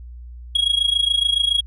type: tone with amplitude modulation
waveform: triangle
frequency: 3303 Hz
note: G#7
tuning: 10 cents flat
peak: -11 dBFS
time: 0.55-1.61 s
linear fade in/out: 5 ms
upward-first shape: sine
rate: 27.1 Hz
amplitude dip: 85%
effects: added 60 Hz sine -34 dBFS peak until 1.66 s + resampled to 24000 Hz